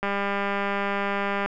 click train, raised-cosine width 0.5 ms, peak -12 dBFS, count 287, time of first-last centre 0.03-1.46 s, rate 200 Hz, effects none

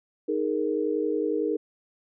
sine chord, D# suspended fourth, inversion none, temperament equal, 311.1 / 415.3 / 466.2 Hz, D#4 / G#4 / A#4, 0 / 0 / 0 cents, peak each -28 dBFS, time 0.28-1.57 s, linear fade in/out 10 ms, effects none

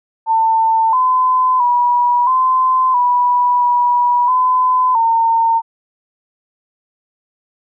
sine tone with pitch steps, 896 / 1019 / 970 / 1030 / 980 / 972 / 1014 / 912 Hz, A5 / C6 / B5 / C6 / B5 / B5 / B5 / A#5, +31 / -46 / -31 / -28 / -14 / -28 / +45 / -38 cents, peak -10 dBFS, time 0.26-5.62 s, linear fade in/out 50 ms, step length 670 ms, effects none

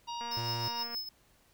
harmonic tone, 943 Hz, A#5, 20 cents sharp, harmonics 1 / 3 / 4 / 5 / 6, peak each -37 / -46 / -48 / -49 / -51 dBFS, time 0.07-0.84 s, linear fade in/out 20 ms
click train, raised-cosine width 0.5 ms, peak -32 dBFS, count 175, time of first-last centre 0.21-0.947 s, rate 236 Hz
square tone with tremolo, 5200 Hz, E8, 24 cents flat, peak -33 dBFS, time 0.31-1.09 s, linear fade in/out 5 ms, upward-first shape triangle, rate 6.4 Hz, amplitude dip 75%
square tone, 116.54 Hz, A#2, in tune, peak -37 dBFS, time 0.37-0.68 s, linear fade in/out 0 ms
effects pink hiss -66 dBFS RMS until 1.53 s

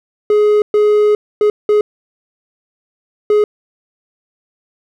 triangle tone bursts at uneven times, 419.6 Hz, G#4, 18 cents sharp, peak -6 dBFS, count 5, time 0.3-0.62 / 0.74-1.15 / 1.41-1.5 / 1.69-1.81 / 3.3-3.44 s, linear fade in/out 2 ms, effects none

